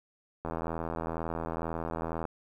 click train, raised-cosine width 1 ms, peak -20 dBFS, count 149, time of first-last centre 0.45-2.253 s, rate 82.1 Hz, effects 10-bit

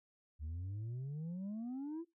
sine exponential sweep, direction up, 73.1 to 344.2 Hz, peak -37 dBFS, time 0.39-2.05 s, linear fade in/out 50 ms, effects noise-tail reverb RT60 0.2 s tail -21 dB re dry + tanh soft clip ceiling -39 dBFS

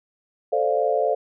sine chord, D minor seventh, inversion second, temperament equal, 440 / 523.3 / 587.3 / 698.5 Hz, A4 / C5 / D5 / F5, 0 / 0 / 0 / 0 cents, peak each -24 dBFS, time 0.52-1.15 s, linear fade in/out 10 ms, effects none

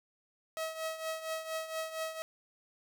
sawtooth tone with tremolo, 641 Hz, E5, 49 cents flat, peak -29 dBFS, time 0.57-2.22 s, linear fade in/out 0 ms, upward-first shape triangle, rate 4.3 Hz, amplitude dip 75%, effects none

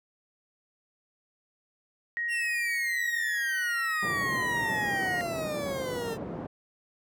sine tone, 1884 Hz, A#6, 18 cents sharp, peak -28 dBFS, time 2.17-5.21 s, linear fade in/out 0 ms
40% pulse exponential sweep, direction down, 2794 to 442.4 Hz, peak -31 dBFS, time 2.28-6.18 s, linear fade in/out 50 ms
pink band-pass noise, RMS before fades -37 dBFS, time 4.02-6.47 s, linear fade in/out 10 ms, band 140 to 640 Hz, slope 12 dB/octave
effects none

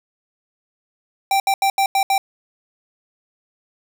square tone bursts at uneven times, 783 Hz, G5, 2 cents flat, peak -15 dBFS, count 6, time 1.31-1.4 / 1.47-1.54 / 1.62-1.7 / 1.78-1.86 / 1.95-2.03 / 2.1-2.18 s, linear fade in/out 2 ms, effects none

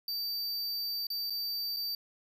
square tone with dropouts, 4640 Hz, D8, 22 cents flat, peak -33 dBFS, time 0.08-1.95 s, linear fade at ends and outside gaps 2 ms, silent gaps 1.069-1.102 / 1.299-1.304 / 1.764-1.768 s, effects none

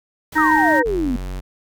pink noise, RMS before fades -36 dBFS, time 0.32-0.8 s, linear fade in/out 5 ms
harmonic tone, 311.1 Hz, D#4, in tune, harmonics 1 / 3 / 5 / 6, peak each -18 / -18 / -23 / -18 dBFS, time 0.35-0.83 s, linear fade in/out 20 ms
sine exponential sweep, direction down, 1318.5 to 233 Hz, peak -18 dBFS, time 0.38-1.16 s, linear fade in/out 0 ms
square tone, 46.25 Hz, F#1, in tune, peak -26 dBFS, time 0.85-1.41 s, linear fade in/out 20 ms
effects none

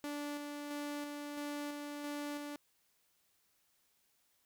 sawtooth tone with tremolo, 291.4 Hz, D4, 13 cents flat, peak -35 dBFS, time 0.04-2.56 s, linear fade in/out 0 ms, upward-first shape square, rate 1.5 Hz, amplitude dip 30%, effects white hiss -75 dBFS RMS until 4.45 s

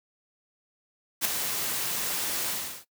white noise with ADSR envelope, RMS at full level -22 dBFS, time 1.21-2.85 s, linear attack 41 ms, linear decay 4 ms, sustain -8 dB, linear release 360 ms, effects noise-tail reverb RT60 0.1 s tail -18 dB re dry + high-pass 100 Hz 12 dB/octave

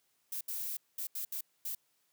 violet noise bursts at uneven times, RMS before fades -38 dBFS, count 6, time 0.32-0.41 / 0.48-0.77 / 0.98-1.07 / 1.15-1.25 / 1.32-1.41 / 1.65-1.75 s, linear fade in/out 5 ms, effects white hiss -75 dBFS RMS until 2.12 s + high-pass 100 Hz 12 dB/octave

